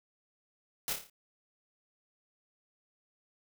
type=noise with echo; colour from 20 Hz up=white; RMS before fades=-34 dBFS; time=0.88-0.93 s; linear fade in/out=0 ms; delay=28 ms; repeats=6; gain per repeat=-5 dB; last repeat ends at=1.098 s; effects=none